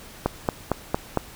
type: click train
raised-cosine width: 1 ms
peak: -6 dBFS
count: 5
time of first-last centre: 0.26-1.173 s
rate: 4.38 Hz
effects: pink hiss -44 dBFS RMS until 1.35 s